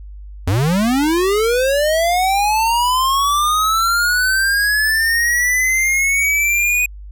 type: linear sweep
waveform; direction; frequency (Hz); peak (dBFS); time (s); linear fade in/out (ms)
square; up; 82.41 to 2489; -14; 0.47-6.86; 5
effects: added 50 Hz sine -31 dBFS peak until 7.11 s